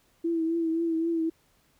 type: tone with vibrato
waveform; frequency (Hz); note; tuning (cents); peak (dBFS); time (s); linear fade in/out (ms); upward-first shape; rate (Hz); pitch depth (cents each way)
sine; 329.5; E4; -1; -24; 0.24-1.3; 10; triangle; 3.8; 46
effects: pink hiss -66 dBFS RMS until 1.79 s